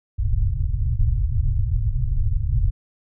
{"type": "low-pass noise", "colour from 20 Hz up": "pink", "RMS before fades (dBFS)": -20, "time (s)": [0.18, 2.71], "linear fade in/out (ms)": 20, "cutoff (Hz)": 130, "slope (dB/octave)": 96, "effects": []}